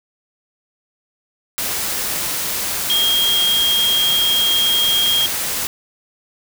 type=tone in noise; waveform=sine; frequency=3240 Hz; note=G#7; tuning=43 cents flat; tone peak=-14 dBFS; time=2.9-5.26 s; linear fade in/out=0 ms; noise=white; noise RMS=-22 dBFS; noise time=1.58-5.67 s; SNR=+5 dB; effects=none